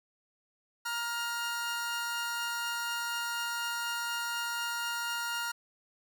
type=tone pair together; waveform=sawtooth; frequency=940.7 / 1409 Hz; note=A#5 / F6; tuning=+15 / +15 cents; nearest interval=perfect fifth; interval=700 cents; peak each=-34 / -30 dBFS; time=0.85-5.52 s; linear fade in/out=10 ms; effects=none